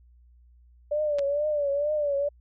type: tone with vibrato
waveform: sine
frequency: 583 Hz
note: D5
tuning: 13 cents flat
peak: -23 dBFS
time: 0.91-2.29 s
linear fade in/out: 10 ms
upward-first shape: triangle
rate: 2.2 Hz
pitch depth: 90 cents each way
type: clicks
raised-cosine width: 0.2 ms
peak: -22 dBFS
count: 2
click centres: 1.186 / 1.192 s
effects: added 60 Hz sine -53 dBFS peak until 2.4 s